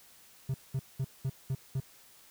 triangle tone bursts, 132.9 Hz, C3, 27 cents sharp, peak -27 dBFS, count 6, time 0.49-1.802 s, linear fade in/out 5 ms, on 52 ms, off 200 ms, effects white hiss -58 dBFS RMS until 2.3 s

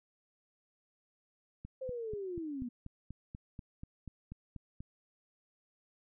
click train, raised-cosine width 5 ms, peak -32 dBFS, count 14, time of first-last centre 1.65-4.805 s, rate 4.12 Hz
sine linear sweep, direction down, 531 to 232.9 Hz, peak -37 dBFS, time 1.81-2.69 s, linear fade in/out 10 ms
effects none

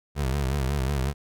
25% pulse tone with vibrato, 68.4 Hz, C#2, 23 cents flat, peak -20 dBFS, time 0.15-1.14 s, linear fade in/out 50 ms, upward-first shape sine, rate 5.5 Hz, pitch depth 120 cents each way, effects none

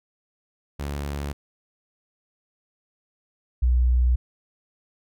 sawtooth / sine tone pair in turn, 71.5 / 61.57 Hz, D2 / B1, -46 / -5 cents, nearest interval minor third, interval 259 cents, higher first, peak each -24 / -16 dBFS, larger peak second, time 0.79-1.33 / 3.62-4.16 s, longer neither, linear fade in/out 10 ms, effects none

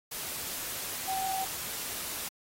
sine tone in noise, 765 Hz, G5, 42 cents flat, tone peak -31 dBFS, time 1.07-1.45 s, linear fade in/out 10 ms, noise white, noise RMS -37 dBFS, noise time 0.11-2.29 s, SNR +3 dB, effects AAC 48 kbps

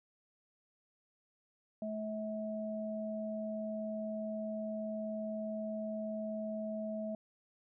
sine tone pair together, 216.4 / 644.4 Hz, A3 / E5, -29 / -39 cents, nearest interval octave + perfect fifth, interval 1890 cents, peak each -39 / -39 dBFS, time 1.82-7.15 s, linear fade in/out 2 ms, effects none

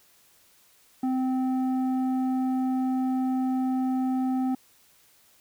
square tone with low-pass filter, 258.8 Hz, C4, 19 cents flat, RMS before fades -26 dBFS, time 1.03-4.55 s, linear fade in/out 5 ms, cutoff 650 Hz, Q 1.4, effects white hiss -60 dBFS RMS until 5.4 s

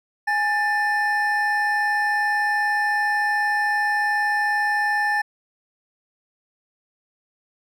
triangle tone pair together, 830.6 / 1773.2 Hz, G#5 / A6, 0 / +13 cents, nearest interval octave + minor second, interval 1313 cents, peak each -21 / -19 dBFS, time 0.27-5.22 s, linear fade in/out 10 ms, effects none

